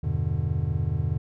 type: chord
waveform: triangle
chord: E minor seventh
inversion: none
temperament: just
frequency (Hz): 82.41 / 98.89 / 123.61 / 148.33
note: E2 / G2 / B2 / D3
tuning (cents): 0 / +16 / +2 / +18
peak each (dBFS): -27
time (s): 0.03-1.18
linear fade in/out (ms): 10
effects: none